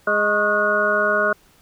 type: harmonic tone with a mistuned harmonic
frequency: 207.7 Hz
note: G#3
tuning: in tune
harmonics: 1 / 2 / 3 / 5 / 6 / 7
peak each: -31 / -25 / -21 / -26 / -26 / -19 dBFS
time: 0.07-1.33 s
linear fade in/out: 5 ms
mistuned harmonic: 5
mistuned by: +88 cents
effects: pink hiss -55 dBFS RMS until 1.61 s